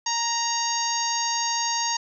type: harmonic tone with a mistuned harmonic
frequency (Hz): 932.3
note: A#5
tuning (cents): 0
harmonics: 1 / 2 / 3 / 4 / 5 / 6 / 7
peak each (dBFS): -27 / -34 / -36 / -36 / -30 / -33 / -28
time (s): 0.06-1.97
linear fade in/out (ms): 5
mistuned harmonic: 3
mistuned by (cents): +16
effects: none